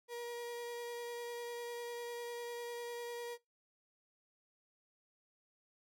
35% pulse tone with vibrato, 476 Hz, A#4, 36 cents sharp, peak -40 dBFS, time 0.08-3.38 s, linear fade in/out 50 ms, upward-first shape square, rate 10 Hz, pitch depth 9 cents each way, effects noise-tail reverb RT60 0.2 s tail -22 dB re dry

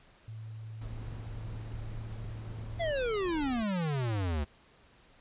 sine tone, 110 Hz, A2, in tune, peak -40 dBFS, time 0.28-2.91 s, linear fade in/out 0 ms
brown noise, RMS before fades -43 dBFS, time 0.81-3.63 s, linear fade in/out 5 ms
square exponential sweep, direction down, 698.5 to 69.6 Hz, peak -30 dBFS, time 2.79-4.45 s, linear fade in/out 20 ms
effects pink hiss -61 dBFS RMS until 5.2 s + resampled to 8000 Hz

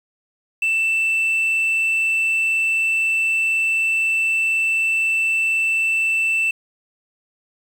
sine tone, 2661 Hz, E7, 16 cents sharp, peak -14 dBFS, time 0.62-6.51 s, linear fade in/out 5 ms, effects tanh soft clip ceiling -15 dBFS + 7-bit

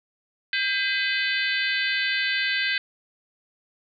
harmonic tone with a mistuned harmonic, 506 Hz, B4, 42 cents sharp, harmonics 3 / 4 / 5 / 6 / 7 / 8 / 9, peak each -26 / -28 / -30 / -32 / -33 / -34 / -35 dBFS, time 0.53-2.78 s, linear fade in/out 2 ms, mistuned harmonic 3, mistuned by +81 cents, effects none

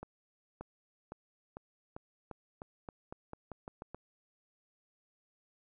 accelerating click train, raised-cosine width 1 ms, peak -29 dBFS, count 14, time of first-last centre 0.03-3.946 s, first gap 580 ms, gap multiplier 0.88, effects none

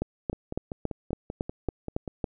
two click trains, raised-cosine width 2 ms, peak -20 / -14 dBFS, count 10 / 9, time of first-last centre 0.33-2.078 / 0.02-2.242 s, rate 5.15 / 3.6 Hz, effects none

